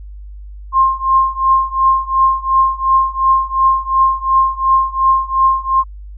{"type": "tone with tremolo", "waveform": "sine", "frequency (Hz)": 1061, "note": "C6", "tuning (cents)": 24, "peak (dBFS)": -6, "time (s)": [0.72, 5.84], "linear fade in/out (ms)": 50, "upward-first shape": "triangle", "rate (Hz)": 2.8, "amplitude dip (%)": 95, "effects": ["added 50 Hz sine -29 dBFS peak until 6.17 s"]}